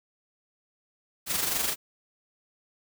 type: noise with amplitude modulation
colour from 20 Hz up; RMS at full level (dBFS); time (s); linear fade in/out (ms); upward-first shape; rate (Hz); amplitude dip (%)
white; -26; 1.26-1.76; 50; sine; 23.9; 50
effects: none